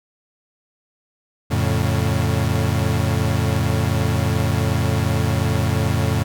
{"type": "chord", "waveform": "35% pulse", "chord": "F augmented", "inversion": "none", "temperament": "equal", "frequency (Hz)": [87.31, 110, 138.59], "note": ["F2", "A2", "C#3"], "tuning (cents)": [0, 0, 0], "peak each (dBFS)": [-20, -19, -21], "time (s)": [1.5, 6.24], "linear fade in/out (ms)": 20, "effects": []}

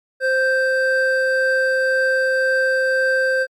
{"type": "tone pair together", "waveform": "triangle", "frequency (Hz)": [523.3, 1568], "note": ["C5", "G6"], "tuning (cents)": [0, 0], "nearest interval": "octave + perfect fifth", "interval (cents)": 1900, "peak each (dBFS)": -16, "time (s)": [0.2, 3.47], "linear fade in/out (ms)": 50, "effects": ["MP3 96 kbps"]}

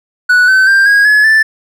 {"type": "tone with pitch steps", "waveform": "triangle", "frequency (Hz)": [1477, 1530, 1584.8, 1641.7, 1700.6, 1761.5], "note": ["F#6", "G6", "G6", "G#6", "G#6", "A6"], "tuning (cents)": [-3, -42, 18, -20, 41, 1], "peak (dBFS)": -3, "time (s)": [0.29, 1.43], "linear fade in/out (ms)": 10, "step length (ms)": 190, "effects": []}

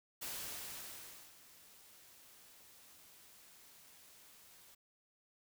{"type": "noise with ADSR envelope", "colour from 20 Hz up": "white", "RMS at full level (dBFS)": -43, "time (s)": [0.21, 4.75], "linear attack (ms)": 16, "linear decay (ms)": 1100, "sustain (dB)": -18, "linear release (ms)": 9, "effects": []}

